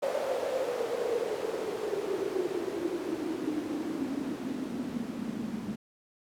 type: noise with band-pass filter sweep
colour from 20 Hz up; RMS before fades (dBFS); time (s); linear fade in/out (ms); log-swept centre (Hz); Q
white; -33; 0.02-5.76; 10; 560 to 210; 7.8
effects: none